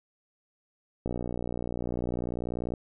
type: click train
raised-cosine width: 2 ms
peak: -19 dBFS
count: 102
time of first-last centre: 1.06-2.738 s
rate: 60.2 Hz
effects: none